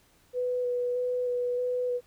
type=tone with vibrato; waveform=sine; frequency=493.9 Hz; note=B4; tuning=in tune; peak=-26 dBFS; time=0.33-2.01 s; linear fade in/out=50 ms; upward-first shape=square; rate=1.6 Hz; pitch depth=11 cents each way; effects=pink hiss -63 dBFS RMS until 2.06 s